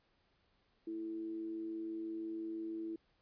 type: tone with amplitude modulation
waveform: sine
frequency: 329.6 Hz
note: E4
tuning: in tune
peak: -37 dBFS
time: 0.87-2.96 s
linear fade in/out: 5 ms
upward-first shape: sine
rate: 106 Hz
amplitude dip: 40%
effects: pink hiss -75 dBFS RMS until 3.21 s + resampled to 11025 Hz